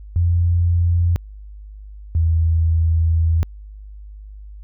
sine tone pair in turn, 86.3 / 81.84 Hz, F2 / E2, -20 / -12 cents, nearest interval minor second, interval 92 cents, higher first, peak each -13 dBFS, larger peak neither, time 0.16-1.16 / 2.15-3.43 s, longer second, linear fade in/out 0 ms, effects added 51 Hz sine -34 dBFS peak until 4.63 s

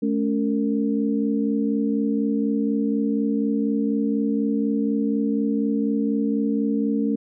sine tone cluster, 216.1 / 280.2 / 458.1 Hz, A3 / C#4 / A#4, -31 / +19 / -30 cents, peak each -22 / -23 / -29 dBFS, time 0.02-7.16 s, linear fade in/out 10 ms, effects none

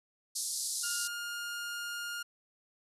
white band-pass noise, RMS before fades -36 dBFS, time 0.35-1.08 s, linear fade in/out 10 ms, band 4200 to 11000 Hz, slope 48 dB/octave
sawtooth tone, 1415 Hz, F6, 22 cents sharp, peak -33 dBFS, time 0.83-2.23 s, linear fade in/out 10 ms
effects resampled to 32000 Hz

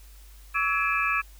sine tone cluster, 1135 / 1308 / 1683 / 2371 / 2593 Hz, C#6 / E6 / G#6 / D7 / E7, +41 / -14 / +23 / +16 / -29 cents, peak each -29 dBFS, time 0.54-1.22 s, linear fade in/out 20 ms, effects added 50 Hz sine -46 dBFS peak until 1.39 s + white hiss -56 dBFS RMS until 1.39 s

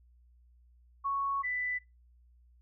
sine tone pair in turn, 1108.7 / 1989.2 Hz, C#6 / B6, 0 / +12 cents, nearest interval minor seventh, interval 1012 cents, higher second, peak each -29 / -31 dBFS, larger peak first, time 1.04-1.43 / 1.43-1.79 s, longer first, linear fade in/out 20 ms, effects noise-tail reverb RT60 0.2 s tail -21 dB re dry + added 60 Hz sine -59 dBFS peak until 2.61 s

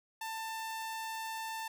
sawtooth tone, 891 Hz, A5, 22 cents sharp, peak -34 dBFS, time 0.21-1.68 s, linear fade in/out 5 ms, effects none

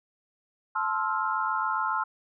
sine chord, F major seventh, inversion first, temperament just, 873.1 / 1047.7 / 1309.6 / 1396.9 Hz, A5 / C6 / E6 / F6, -14 / +2 / -12 / 0 cents, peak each -31 / -30 / -31 / -31 dBFS, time 0.75-2.04 s, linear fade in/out 10 ms, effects none

